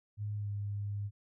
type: tone with pitch glide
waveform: sine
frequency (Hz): 104.3 to 101.98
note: G#2 to G#2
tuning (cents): +8 to -31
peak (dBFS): -34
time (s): 0.17-1.11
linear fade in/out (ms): 50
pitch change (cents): -39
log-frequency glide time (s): 0.36-0.49
effects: none